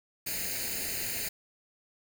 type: noise with comb filter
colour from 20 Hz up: white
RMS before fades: -34 dBFS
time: 0.26-1.29 s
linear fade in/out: 10 ms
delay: 0.44 ms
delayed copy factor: +0.8
effects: none